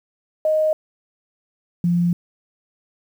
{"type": "tone pair in turn", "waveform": "sine", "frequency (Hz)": [622.3, 173.72], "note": ["D#5", "F3"], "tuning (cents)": [0, -9], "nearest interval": "octave + minor seventh", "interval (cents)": 2209, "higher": "first", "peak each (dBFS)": -15, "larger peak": "neither", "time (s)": [[0.45, 0.73], [1.84, 2.13]], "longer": "second", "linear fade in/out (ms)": 2, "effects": ["8-bit"]}